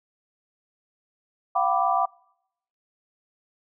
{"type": "chord", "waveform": "sine", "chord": "G dominant seventh", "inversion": "third", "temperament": "equal with one note detuned", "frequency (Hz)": [698.5, 764.8, 987.8, 1174.7], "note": ["F5", "G5", "B5", "D6"], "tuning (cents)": [0, -43, 0, 0], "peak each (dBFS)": [-25, -24, -27, -25], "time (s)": [1.55, 2.06], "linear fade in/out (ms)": 10, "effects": ["noise-tail reverb RT60 0.8 s tail -26 dB re dry"]}